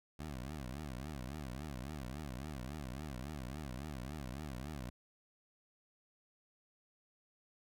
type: tone with vibrato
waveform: 15% pulse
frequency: 68.9 Hz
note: C#2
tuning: 10 cents flat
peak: -36 dBFS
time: 0.19-4.9 s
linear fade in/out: 5 ms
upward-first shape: triangle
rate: 3.6 Hz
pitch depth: 270 cents each way
effects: none